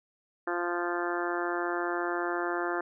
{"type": "harmonic tone", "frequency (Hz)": 174.3, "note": "F3", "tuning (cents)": -3, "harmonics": [2, 3, 4, 5, 6, 7, 8, 9, 10], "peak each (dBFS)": [-32, -40, -36, -40, -39, -39, -38, -39, -40], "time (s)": [0.47, 2.81], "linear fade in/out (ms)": 5, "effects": []}